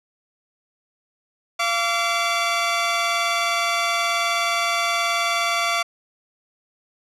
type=tone pair together; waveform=15% pulse; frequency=687.4 / 1152 Hz; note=F5 / D6; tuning=-28 / -34 cents; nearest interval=major sixth; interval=894 cents; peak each=-16 dBFS; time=1.59-5.83 s; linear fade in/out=10 ms; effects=low-pass 8000 Hz 12 dB/octave